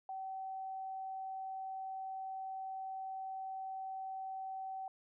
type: tone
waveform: sine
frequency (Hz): 765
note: G5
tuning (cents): -42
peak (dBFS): -40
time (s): 0.09-4.88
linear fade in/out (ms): 2
effects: none